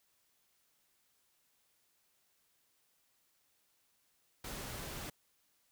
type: noise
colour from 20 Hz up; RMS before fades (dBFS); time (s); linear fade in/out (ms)
pink; -44; 4.44-5.1; 5
effects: white hiss -75 dBFS RMS until 5.71 s